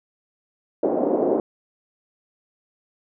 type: band-pass noise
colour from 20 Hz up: pink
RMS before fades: -21 dBFS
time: 0.83-1.4 s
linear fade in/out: 2 ms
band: 300 to 600 Hz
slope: 24 dB/octave
effects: none